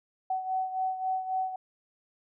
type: beating tone pair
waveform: sine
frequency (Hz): 752 / 755.7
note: F#5 / F#5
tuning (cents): +28 / +36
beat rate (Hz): 3.7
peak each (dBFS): -29 / -35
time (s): 0.3-1.56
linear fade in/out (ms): 5
effects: none